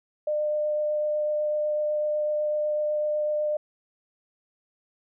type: tone with vibrato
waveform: sine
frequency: 602 Hz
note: D5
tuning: 43 cents sharp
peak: -23 dBFS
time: 0.27-3.57 s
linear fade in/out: 5 ms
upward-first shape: sine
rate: 8 Hz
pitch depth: 8 cents each way
effects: none